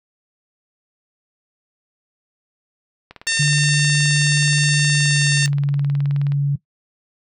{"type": "click train", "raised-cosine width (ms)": 0.3, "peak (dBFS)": -21, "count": 62, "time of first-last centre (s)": [3.11, 6.321], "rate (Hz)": 19}
{"type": "harmonic tone", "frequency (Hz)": 905, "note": "A5", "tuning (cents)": 48, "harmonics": [2, 3, 4, 5, 6, 7, 8, 9, 10], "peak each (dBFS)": [-23, -25, -26, -27, -28, -28, -29, -30, -30], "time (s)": [3.27, 5.46], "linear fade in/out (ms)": 0}
{"type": "tone with pitch glide", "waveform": "sine", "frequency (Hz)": [146.83, 141.66], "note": ["D3", "C#3"], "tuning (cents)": [0, 38], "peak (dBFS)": -15, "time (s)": [3.39, 6.56], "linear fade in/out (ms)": 10, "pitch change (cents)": -62, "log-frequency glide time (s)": [4.88, 5.6]}
{"effects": ["noise-tail reverb RT60 0.1 s tail -17 dB re dry"]}